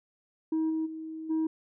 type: tone with level steps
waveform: sine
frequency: 318.4 Hz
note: D#4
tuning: 40 cents sharp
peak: -23 / -26 / -36 / -23 dBFS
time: 0.52-1.47 s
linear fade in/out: 5 ms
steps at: 0.69 / 0.85 / 1.29 s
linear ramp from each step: 20 ms
effects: tanh soft clip ceiling -24 dBFS